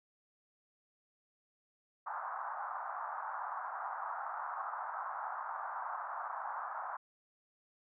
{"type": "band-pass noise", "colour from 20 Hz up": "pink", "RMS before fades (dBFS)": -41, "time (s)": [2.06, 6.97], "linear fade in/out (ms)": 10, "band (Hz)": [750, 1400], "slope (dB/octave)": 48, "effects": []}